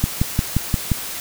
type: click train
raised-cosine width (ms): 5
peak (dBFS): -4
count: 6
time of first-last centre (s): 0.04-0.917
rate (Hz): 5.7
effects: white hiss -29 dBFS RMS until 1.2 s